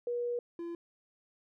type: tone pair in turn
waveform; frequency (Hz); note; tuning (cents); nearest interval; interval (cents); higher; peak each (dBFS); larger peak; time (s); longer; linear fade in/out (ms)
sine / triangle; 481.4 / 340.4; B4 / F4; -44 / -44; tritone; 600; first; -31 / -35; first; 0.07-0.39 / 0.59-0.75; first; 2
effects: none